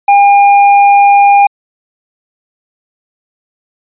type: tone with tanh clipping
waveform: triangle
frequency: 806 Hz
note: G5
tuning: 48 cents sharp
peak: -4 dBFS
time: 0.08-1.47 s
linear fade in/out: 5 ms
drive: 13 dB
effects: resampled to 8000 Hz